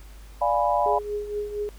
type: chord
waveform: sine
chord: D diminished seventh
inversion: none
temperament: equal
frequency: 587.3 / 698.5 / 830.6 / 987.8 Hz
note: D5 / F5 / Ab5 / Cb6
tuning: 0 / 0 / 0 / 0 cents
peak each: -25 dBFS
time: 0.41-0.99 s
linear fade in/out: 10 ms
type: tone with tremolo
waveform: sine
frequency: 415.3 Hz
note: G#4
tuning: in tune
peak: -24 dBFS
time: 0.86-1.69 s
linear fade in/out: 0 ms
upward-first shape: triangle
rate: 4.3 Hz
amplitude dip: 70%
effects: added 50 Hz sine -42 dBFS peak until 1.78 s + pink hiss -53 dBFS RMS until 1.78 s